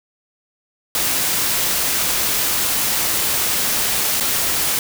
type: noise with dropouts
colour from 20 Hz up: white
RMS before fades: -19 dBFS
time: 0.95-4.79 s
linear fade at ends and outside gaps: 1 ms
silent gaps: 4.2-4.207 s
effects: none